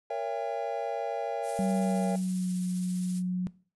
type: chord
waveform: triangle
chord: A# diminished seventh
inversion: none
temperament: just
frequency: 466.2 / 559.4 / 671.3 / 805.5 Hz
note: A#4 / C#5 / E5 / G5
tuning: 0 / +16 / +31 / +47 cents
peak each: -34 dBFS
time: 0.1-2.16 s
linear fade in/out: 5 ms
type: noise with tremolo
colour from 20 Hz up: violet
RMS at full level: -38 dBFS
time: 1.42-3.23 s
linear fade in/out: 50 ms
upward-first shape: triangle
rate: 15 Hz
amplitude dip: 35%
type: tone with pitch glide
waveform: sine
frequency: 191.4 to 181.81 Hz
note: G3 to F#3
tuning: -41 to -30 cents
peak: -26 dBFS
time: 1.59-3.47 s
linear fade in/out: 0 ms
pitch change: -89 cents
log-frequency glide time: 1.74-2.55 s
effects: noise-tail reverb RT60 0.4 s tail -20 dB re dry + resampled to 24000 Hz